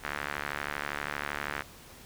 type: tone with band-pass filter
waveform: sawtooth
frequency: 72.6 Hz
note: D2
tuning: 19 cents flat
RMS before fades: -36 dBFS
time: 0.03-1.63 s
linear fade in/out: 20 ms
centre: 1700 Hz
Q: 1.9
effects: pink hiss -51 dBFS RMS until 2.05 s